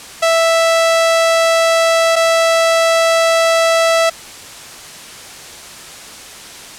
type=tone pair in turn; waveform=sawtooth; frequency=659.3 / 659.3 Hz; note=E5 / E5; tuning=0 / 0 cents; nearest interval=unison; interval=0 cents; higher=neither; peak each=-6 dBFS; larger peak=neither; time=0.22-2.16 / 2.16-4.1 s; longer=neither; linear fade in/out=10 ms; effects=white hiss -33 dBFS RMS until 6.78 s + low-pass 9000 Hz 12 dB/octave